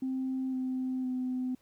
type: tone with pitch steps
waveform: sine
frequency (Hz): 261.6 / 258 / 254.4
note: C4 / C4 / C4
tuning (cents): 0 / -24 / -48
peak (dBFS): -29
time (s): 0.02-1.55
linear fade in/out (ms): 5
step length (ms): 510
effects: tanh soft clip ceiling -26 dBFS + pink hiss -69 dBFS RMS until 1.61 s